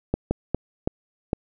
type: slowing click train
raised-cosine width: 2 ms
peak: -8 dBFS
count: 5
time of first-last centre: 0.14-1.331 s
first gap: 170 ms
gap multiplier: 1.39
effects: none